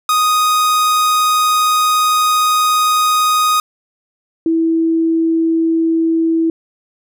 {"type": "tone pair in turn", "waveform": ["45% pulse", "sine"], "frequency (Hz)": [1244.5, 327.2], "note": ["D#6", "E4"], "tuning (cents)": [0, -13], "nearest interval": "octave + major seventh", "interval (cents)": 2313, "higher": "first", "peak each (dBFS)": -11, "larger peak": "neither", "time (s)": [[0.09, 3.6], [4.46, 6.5]], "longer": "first", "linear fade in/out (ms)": 2, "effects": []}